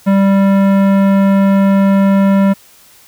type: tone with tanh clipping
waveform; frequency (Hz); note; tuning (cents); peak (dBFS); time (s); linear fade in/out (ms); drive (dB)
sine; 196; G3; 0; -9; 0.06-2.54; 20; 17
effects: white hiss -44 dBFS RMS until 3.07 s